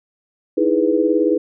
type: chord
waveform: sine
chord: E major seventh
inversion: third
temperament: equal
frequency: 311.1 / 329.6 / 415.3 / 493.9 Hz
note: D#4 / E4 / G#4 / B4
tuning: 0 / 0 / 0 / 0 cents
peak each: -19 dBFS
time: 0.57-1.38 s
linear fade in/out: 10 ms
effects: none